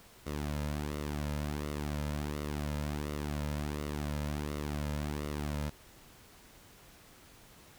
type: tone with flanger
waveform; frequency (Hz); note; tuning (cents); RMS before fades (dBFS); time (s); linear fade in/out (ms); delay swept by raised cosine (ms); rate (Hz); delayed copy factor
sawtooth; 73.9; D2; +11; -36; 0.26-5.7; 10; 1.2 to 2.7; 1.4; -0.6
effects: pink hiss -57 dBFS RMS until 7.78 s